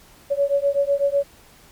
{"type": "beating tone pair", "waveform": "sine", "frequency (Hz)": [559, 567], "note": ["C#5", "C#5"], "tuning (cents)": [14, 39], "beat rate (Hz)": 8, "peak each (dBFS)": -20, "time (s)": [0.3, 1.24], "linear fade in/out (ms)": 20, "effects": ["pink hiss -50 dBFS RMS until 1.71 s", "MP3 96 kbps"]}